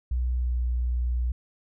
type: tone with pitch glide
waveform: sine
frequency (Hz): 61.74 to 60.82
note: B1 to B1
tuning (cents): 0 to -26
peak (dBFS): -23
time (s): 0.11-1.32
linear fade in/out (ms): 5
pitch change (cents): -26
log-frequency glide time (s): 0.36-0.57
effects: none